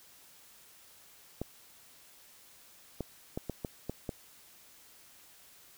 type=clicks; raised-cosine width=2 ms; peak=-21 dBFS; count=7; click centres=1.416 / 3.007 / 3.375 / 3.497 / 3.648 / 3.896 / 4.092 s; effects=white hiss -58 dBFS RMS until 5.77 s